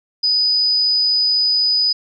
sine tone, 4978 Hz, D#8, in tune, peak -13 dBFS, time 0.23-1.93 s, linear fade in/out 10 ms, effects none

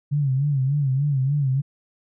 sine tone with vibrato, 138.59 Hz, C#3, in tune, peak -18 dBFS, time 0.11-1.62 s, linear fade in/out 20 ms, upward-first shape sine, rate 3.4 Hz, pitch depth 110 cents each way, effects none

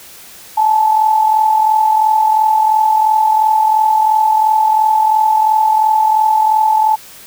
sine tone with amplitude modulation, 869 Hz, A5, 22 cents flat, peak -6 dBFS, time 0.57-6.96 s, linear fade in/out 10 ms, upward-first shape sine, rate 42.9 Hz, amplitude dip 55%, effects white hiss -37 dBFS RMS until 7.26 s

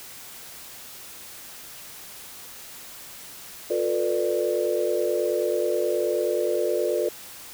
sine chord, B half-diminished seventh, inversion second, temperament just, 355.6 / 444.5 / 493.9 / 592.7 Hz, F4 / A4 / B4 / D5, +31 / +18 / 0 / +16 cents, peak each -27 dBFS, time 3.7-7.09 s, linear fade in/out 5 ms, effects white hiss -42 dBFS RMS until 7.53 s

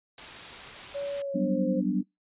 white noise, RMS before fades -41 dBFS, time 0.18-1.22 s, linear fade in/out 2 ms
sine tone with pitch glide, 565 to 524.1 Hz, C#5 to C5, +33 to +3 cents, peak -30 dBFS, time 0.94-1.81 s, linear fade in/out 20 ms, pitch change -130 cents, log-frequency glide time 1.18-1.66 s
sine chord, G major seventh, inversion third, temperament equal, 185 / 196 / 246.9 / 293.7 Hz, F#3 / G3 / B3 / D4, 0 / 0 / 0 / 0 cents, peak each -30 dBFS, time 1.34-2.03 s, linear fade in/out 20 ms
effects noise-tail reverb RT60 0.2 s tail -26 dB re dry + resampled to 8000 Hz

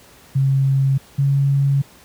sine tone pair in turn, 135.6 / 138.93 Hz, C#3 / C#3, -38 / +4 cents, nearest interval unison, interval 42 cents, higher second, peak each -13 / -13 dBFS, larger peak neither, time 0.35-0.98 / 1.18-1.82 s, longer second, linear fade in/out 10 ms, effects pink hiss -47 dBFS RMS until 2.04 s + high-pass 60 Hz 12 dB/octave

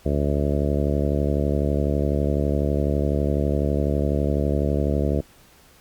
harmonic tone, 72 Hz, D2, 34 cents flat, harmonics 1 / 2 / 3 / 4 / 5 / 6 / 7 / 8 / 9, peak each -23 / -26 / -28 / -29 / -30 / -31 / -31 / -32 / -33 dBFS, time 0.05-5.21 s, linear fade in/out 10 ms, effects pink hiss -53 dBFS RMS until 5.8 s + Opus 48 kbps

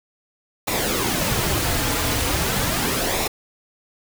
pink noise with flanger, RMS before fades -22 dBFS, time 0.67-3.28 s, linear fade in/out 10 ms, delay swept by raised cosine 0.64 to 5.44 ms, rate 0.39 Hz, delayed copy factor -0.55, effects none

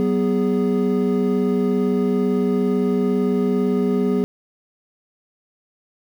triangle tone cluster, 188.8 / 246.6 / 412.9 Hz, F#3 / B3 / G#4, +35 / -2 / -10 cents, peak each -19 dBFS, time 0-4.24 s, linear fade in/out 0 ms, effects 8-bit

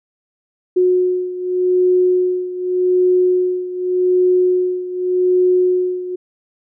sine beating tone pair, 364 / 364.85 Hz, F#4 / F#4, -28 / -24 cents, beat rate 0.85 Hz, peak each -14 / -18 dBFS, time 0.76-6.16 s, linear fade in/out 10 ms, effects none

